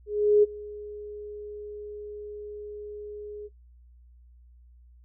sine tone with ADSR envelope, 417 Hz, G#4, 7 cents sharp, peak -14 dBFS, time 0.06-3.49 s, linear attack 370 ms, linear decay 23 ms, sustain -22 dB, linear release 34 ms, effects noise-tail reverb RT60 0.1 s tail -18 dB re dry + added 60 Hz sine -51 dBFS peak until 5.04 s

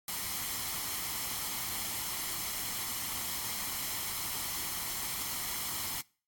white noise with comb filter, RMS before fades -36 dBFS, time 0.08-6.01 s, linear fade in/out 2 ms, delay 0.95 ms, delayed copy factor +0.5, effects noise-tail reverb RT60 0.4 s tail -24 dB re dry + AAC 64 kbps

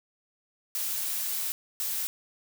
blue noise bursts at uneven times, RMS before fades -31 dBFS, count 2, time 0.75-1.52 / 1.8-2.07 s, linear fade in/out 0 ms, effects none

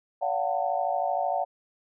sine tone cluster, 571 / 697 / 750 / 898 Hz, D5 / F5 / F#5 / A5, -49 / -4 / +23 / +35 cents, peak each -31 / -29 / -28 / -34 dBFS, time 0.21-1.45 s, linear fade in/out 20 ms, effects none

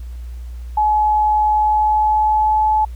sine tone with pitch glide, 850 to 859.9 Hz, G#5 to A5, +40 to -40 cents, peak -12 dBFS, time 0.77-2.85 s, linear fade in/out 5 ms, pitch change +20 cents, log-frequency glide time 1.51-2.64 s, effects added 60 Hz sine -27 dBFS peak until 2.95 s + pink hiss -52 dBFS RMS until 2.95 s

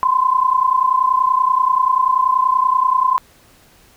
sine tone pair together, 1016 / 1046.4 Hz, B5 / C6, +49 / 0 cents, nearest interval minor second, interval 51 cents, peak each -15 dBFS, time 0.03-3.18 s, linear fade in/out 0 ms, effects pink hiss -50 dBFS RMS until 3.96 s

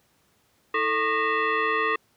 sine tone with frequency modulation, 324.4 Hz, E4, 28 cents flat, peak -21 dBFS, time 0.74-1.96 s, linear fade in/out 5 ms, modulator 767 Hz, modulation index 2.7, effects pink hiss -65 dBFS RMS until 2.16 s + high-pass 80 Hz 12 dB/octave

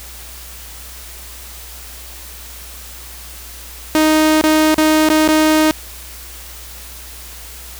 sawtooth tone with dropouts, 311.1 Hz, D#4, in tune, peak -6 dBFS, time 3.95-5.71 s, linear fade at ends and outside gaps 0 ms, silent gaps 4.412-4.438 / 4.743-4.781 / 5.089-5.1 / 5.278-5.287 s, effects added 60 Hz sine -36 dBFS peak until 7.79 s + white hiss -35 dBFS RMS until 7.79 s

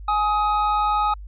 triangle tone pair together, 838 / 1259.2 Hz, G#5 / D#6, +15 / +20 cents, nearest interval perfect fifth, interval 705 cents, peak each -19 dBFS, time 0.08-1.14 s, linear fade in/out 5 ms, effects added 50 Hz sine -34 dBFS peak until 1.27 s + resampled to 11025 Hz

